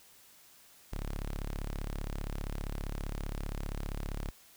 sawtooth tone, 35.19 Hz, C#1, 27 cents sharp, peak -31 dBFS, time 0.92-4.31 s, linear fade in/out 10 ms, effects white hiss -59 dBFS RMS until 4.56 s

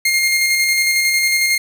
sawtooth tone with tremolo, 2126 Hz, C7, 27 cents sharp, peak -9 dBFS, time 0.05-1.58 s, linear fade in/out 5 ms, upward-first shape square, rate 11 Hz, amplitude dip 25%, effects none

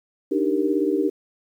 sine chord, Eb major seventh, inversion third, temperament equal, 293.7 / 311.1 / 392 / 466.2 Hz, D4 / Eb4 / G4 / Bb4, 0 / 0 / 0 / 0 cents, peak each -24 / -24 / -23 / -27 dBFS, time 0.31-1.1 s, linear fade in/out 10 ms, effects 9-bit

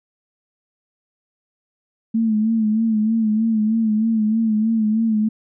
sine tone with vibrato, 220 Hz, A3, in tune, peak -15 dBFS, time 2.14-5.29 s, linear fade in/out 10 ms, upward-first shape sine, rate 3.2 Hz, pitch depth 59 cents each way, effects none

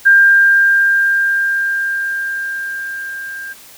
sine tone with level ramp, 1596 Hz, G6, 31 cents sharp, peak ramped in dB -4 to -25 dBFS, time 0.05-3.54 s, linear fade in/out 20 ms, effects white hiss -40 dBFS RMS until 3.77 s

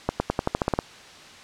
accelerating click train, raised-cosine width 1 ms, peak -7 dBFS, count 10, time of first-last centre 0.09-0.789 s, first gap 110 ms, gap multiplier 0.91, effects white hiss -45 dBFS RMS until 1.43 s + low-pass 5000 Hz 12 dB/octave

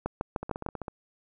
two click trains, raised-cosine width 1 ms, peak -21 / -15 dBFS, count 8 / 5, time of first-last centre 0.43-0.882 / 0.06-0.663 s, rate 15.5 / 6.63 Hz, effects none

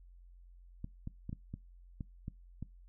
clicks, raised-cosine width 5 ms, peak -28 dBFS, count 8, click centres 0.844 / 1.074 / 1.294 / 1.329 / 1.54 / 2.008 / 2.281 / 2.626 s, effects noise-tail reverb RT60 0.2 s tail -22 dB re dry + added 44 Hz sine -54 dBFS peak until 2.88 s

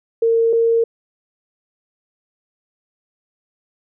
sine tone pair in turn, 457.6 / 459.5 Hz, A#4 / A#4, -32 / -25 cents, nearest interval unison, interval 7 cents, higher second, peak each -12 dBFS, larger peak neither, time 0.22-0.53 / 0.53-0.84 s, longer neither, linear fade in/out 5 ms, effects none

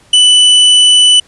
45% pulse tone, 2984 Hz, F#7, 14 cents sharp, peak -3 dBFS, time 0.13-1.2 s, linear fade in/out 5 ms, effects pink hiss -46 dBFS RMS until 1.27 s + resampled to 24000 Hz

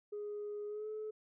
sine tone with pitch glide, 415.3 to 430.4 Hz, G#4 to A4, 0 to -38 cents, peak -38 dBFS, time 0.12-1.11 s, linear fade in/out 10 ms, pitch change +62 cents, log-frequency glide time 0.67-0.88 s, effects tanh soft clip ceiling -36 dBFS

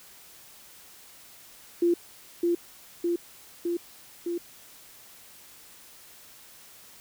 sine tone with echo, 344.7 Hz, F4, 23 cents flat, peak -19 dBFS, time 1.82-1.94 s, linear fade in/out 5 ms, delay 610 ms, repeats 4, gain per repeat -2 dB, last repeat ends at 4.38 s, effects white hiss -51 dBFS RMS until 7 s

